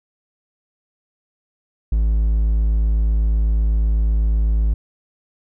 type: tone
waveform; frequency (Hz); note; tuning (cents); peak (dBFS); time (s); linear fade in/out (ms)
triangle; 54; A1; -32; -12; 1.92-4.74; 5
effects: none